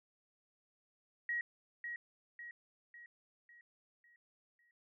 sine tone with echo, 1900 Hz, A#6, 33 cents sharp, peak -34 dBFS, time 1.29-1.41 s, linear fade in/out 2 ms, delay 550 ms, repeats 6, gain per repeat -6 dB, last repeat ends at 4.71 s, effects none

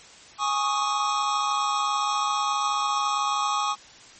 square chord, Ab suspended fourth, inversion none, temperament just, 830.6 / 1107.5 / 1245.9 Hz, Ab5 / Db6 / Eb6, 0 / -2 / +2 cents, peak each -29 / -27 / -28 dBFS, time 0.38-3.76 s, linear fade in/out 50 ms, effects white hiss -48 dBFS RMS until 4.19 s + MP3 32 kbps

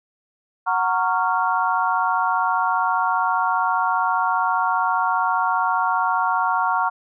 sine chord, Gb major seventh, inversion none, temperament just, 740 / 925 / 1110 / 1387.5 Hz, Gb5 / Bb5 / Db6 / F6, 0 / -14 / +2 / -12 cents, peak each -24 / -22 / -23 / -24 dBFS, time 0.66-6.9 s, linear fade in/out 20 ms, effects none

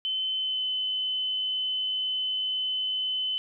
sine tone with pitch glide, 3057 to 3034 Hz, G7 to F#7, -44 to +43 cents, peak -26 dBFS, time 0.05-3.38 s, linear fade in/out 0 ms, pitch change -13 cents, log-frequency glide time 0.36-0.64 s, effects none

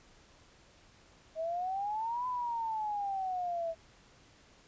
sine exponential two-way sweep, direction up then down, 630 to 1011 to 650 Hz, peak -32 dBFS, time 1.35-3.75 s, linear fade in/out 50 ms, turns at 2.27 s, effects pink hiss -61 dBFS RMS until 4.67 s + resampled to 16000 Hz

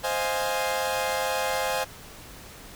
sawtooth chord, F minor seventh, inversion second, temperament equal, 523.3 / 622.3 / 698.5 / 830.6 Hz, C5 / Eb5 / F5 / Ab5, 0 / 0 / 0 / 0 cents, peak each -25 / -29 / -29 / -26 dBFS, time 0.03-1.85 s, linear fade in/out 20 ms, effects pink hiss -45 dBFS RMS until 2.75 s

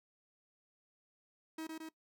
45% pulse tone with echo, 318.9 Hz, D#4, 43 cents sharp, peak -40 dBFS, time 1.58-1.67 s, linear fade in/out 5 ms, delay 110 ms, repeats 2, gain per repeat -2 dB, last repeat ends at 1.89 s, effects noise-tail reverb RT60 0.1 s tail -19 dB re dry

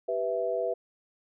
sine chord, E minor, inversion first, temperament equal with one note detuned, 390 / 493.9 / 659.3 Hz, G4 / B4 / E5, -9 / 0 / 0 cents, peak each -34 / -30 / -30 dBFS, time 0.08-0.74 s, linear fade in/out 10 ms, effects none

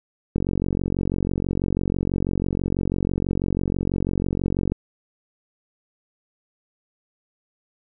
click train, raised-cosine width 3 ms, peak -10 dBFS, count 202, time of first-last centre 0.36-4.72 s, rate 46.1 Hz, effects none

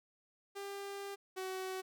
sawtooth tone pair in turn, 398.4 / 376 Hz, G4 / F#4, +28 / +28 cents, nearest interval minor second, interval 100 cents, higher first, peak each -38 / -35 dBFS, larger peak second, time 0.55-1.16 / 1.36-1.82 s, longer first, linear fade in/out 20 ms, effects none

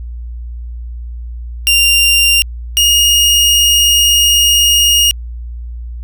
sawtooth tone pair in turn, 2785 / 2858 Hz, F7 / F7, -5 / +39 cents, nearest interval unison, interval 44 cents, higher second, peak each -4 dBFS, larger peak neither, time 1.67-2.42 / 2.77-5.11 s, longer second, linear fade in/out 0 ms, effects added 59 Hz sine -22 dBFS peak until 6.03 s

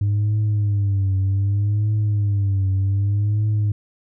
sine tone with vibrato, 101.1 Hz, G#2, 46 cents flat, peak -14 dBFS, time 0.01-3.72 s, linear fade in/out 5 ms, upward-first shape triangle, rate 0.65 Hz, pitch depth 100 cents each way, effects tanh soft clip ceiling -15 dBFS

